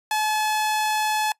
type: tone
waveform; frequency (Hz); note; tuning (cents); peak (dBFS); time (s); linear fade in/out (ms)
sawtooth; 858; A5; -44; -17; 0.11-1.32; 2
effects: noise-tail reverb RT60 0.1 s tail -22 dB re dry + resampled to 32000 Hz